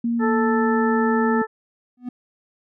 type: tone with pitch glide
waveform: sine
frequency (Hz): 234.1 to 232.8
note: A#3 to A#3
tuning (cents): +8 to -2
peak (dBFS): -19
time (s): 0.04-1.42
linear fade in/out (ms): 5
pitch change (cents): -10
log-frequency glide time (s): 0.48-1.04
type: harmonic tone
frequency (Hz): 440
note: A4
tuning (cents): 0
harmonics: 1 / 2 / 3 / 4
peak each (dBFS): -22 / -25 / -27 / -28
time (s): 0.19-1.47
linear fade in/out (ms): 50
type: tone with exponential growth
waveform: triangle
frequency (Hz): 246.9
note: B3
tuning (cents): 0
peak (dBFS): -21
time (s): 1.97-2.09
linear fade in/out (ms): 5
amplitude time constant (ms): 26
effects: none